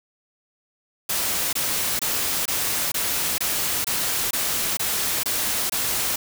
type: noise bursts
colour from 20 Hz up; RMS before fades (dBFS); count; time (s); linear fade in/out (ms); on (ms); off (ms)
white; -24; 11; 1.09-6.16; 5; 440; 23
effects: none